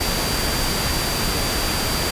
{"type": "tone in noise", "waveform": "sine", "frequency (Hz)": 4699, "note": "D8", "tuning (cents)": 0, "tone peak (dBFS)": -28, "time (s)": [0, 2.11], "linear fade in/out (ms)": 10, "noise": "pink", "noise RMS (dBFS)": -22, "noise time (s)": [0, 2.11], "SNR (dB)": -9, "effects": ["resampled to 32000 Hz"]}